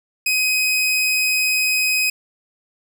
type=tone; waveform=sawtooth; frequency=2518 Hz; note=D#7; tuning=20 cents sharp; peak=-13 dBFS; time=0.26-2.1 s; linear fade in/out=5 ms; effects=none